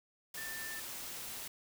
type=tone in noise; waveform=sine; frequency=1781 Hz; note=A6; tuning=21 cents sharp; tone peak=-43 dBFS; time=0.37-0.8 s; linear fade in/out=5 ms; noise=white; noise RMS=-44 dBFS; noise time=0.34-1.48 s; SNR=-2 dB; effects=none